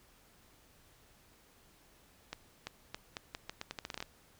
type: accelerating click train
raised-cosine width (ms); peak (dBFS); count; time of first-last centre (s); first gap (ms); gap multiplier
0.2; -22; 15; 2.33-4.026; 340; 0.81
effects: pink hiss -64 dBFS RMS until 4.39 s